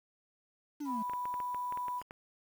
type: linear sweep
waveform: triangle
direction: down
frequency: 302.6 to 209.6 Hz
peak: -34 dBFS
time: 0.8-1.03 s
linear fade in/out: 10 ms
type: tone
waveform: sine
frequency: 987.8 Hz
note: B5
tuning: in tune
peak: -34 dBFS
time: 0.85-2.03 s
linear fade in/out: 50 ms
type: clicks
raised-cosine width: 0.5 ms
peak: -30 dBFS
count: 11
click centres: 1.097 / 1.135 / 1.255 / 1.341 / 1.402 / 1.546 / 1.724 / 1.774 / 1.883 / 2.016 / 2.109 s
effects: 9-bit